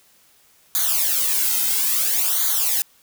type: noise with flanger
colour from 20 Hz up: blue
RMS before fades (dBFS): -20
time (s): 0.75-2.82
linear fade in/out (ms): 0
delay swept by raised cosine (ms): 0.37 to 1.77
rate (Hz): 0.59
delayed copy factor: -0.95
effects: white hiss -56 dBFS RMS until 3.02 s